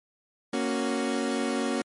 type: chord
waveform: 30% pulse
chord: F# major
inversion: first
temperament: equal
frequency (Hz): 233.1 / 277.2 / 370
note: A#3 / C#4 / F#4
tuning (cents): 0 / 0 / 0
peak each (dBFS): -27 / -27 / -30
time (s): 0.53-1.82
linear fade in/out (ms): 5
effects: MP3 48 kbps